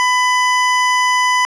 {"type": "tone", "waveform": "25% pulse", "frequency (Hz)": 999, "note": "B5", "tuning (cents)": 20, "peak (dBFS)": -8, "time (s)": [0, 1.45], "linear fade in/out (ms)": 0, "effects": ["low-pass 7000 Hz 12 dB/octave"]}